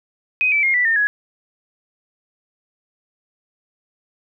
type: tone with pitch steps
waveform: sine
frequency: 2510 / 2315 / 2135 / 1969.3 / 1816.3 / 1675.2 Hz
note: D#7 / D7 / C7 / B6 / A#6 / G#6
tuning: +15 / -25 / +34 / -5 / -45 / +15 cents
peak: -14 dBFS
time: 0.41-1.07 s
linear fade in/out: 0 ms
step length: 110 ms
effects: none